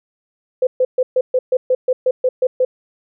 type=tone bursts; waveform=sine; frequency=510 Hz; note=C5; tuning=44 cents flat; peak=-11 dBFS; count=12; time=0.62-2.65 s; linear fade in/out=5 ms; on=50 ms; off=130 ms; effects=none